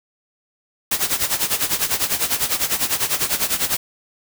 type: noise with tremolo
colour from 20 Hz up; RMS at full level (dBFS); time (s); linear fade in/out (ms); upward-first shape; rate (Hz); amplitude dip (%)
white; -18; 0.91-3.77; 5; sine; 10; 80
effects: none